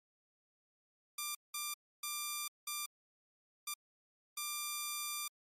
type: tone bursts at uneven times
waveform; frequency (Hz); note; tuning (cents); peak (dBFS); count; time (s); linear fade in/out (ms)
5% pulse; 1188; D6; +20; -26; 6; 1.18-1.35 / 1.54-1.74 / 2.03-2.48 / 2.67-2.86 / 3.67-3.74 / 4.37-5.28; 5
effects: MP3 64 kbps